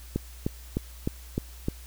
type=click train; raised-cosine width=3 ms; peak=-13 dBFS; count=6; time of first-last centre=0.16-1.684 s; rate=3.28 Hz; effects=added 60 Hz sine -43 dBFS peak until 1.86 s + white hiss -51 dBFS RMS until 1.86 s